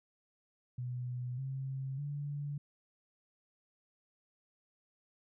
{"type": "tone with pitch steps", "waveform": "sine", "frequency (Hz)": [124.2, 133.89, 144.33], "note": ["B2", "C3", "D3"], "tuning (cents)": [10, 40, -30], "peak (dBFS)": -36, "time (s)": [0.78, 2.58], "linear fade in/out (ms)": 5, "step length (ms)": 600, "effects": []}